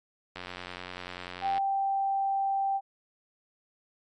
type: click train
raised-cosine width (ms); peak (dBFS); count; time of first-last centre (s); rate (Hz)
0.3; -22; 111; 0.36-1.58; 90.2
type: tone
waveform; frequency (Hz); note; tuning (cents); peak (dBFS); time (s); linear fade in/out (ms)
sine; 784; G5; 0; -25; 1.41-2.81; 50
effects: MP3 64 kbps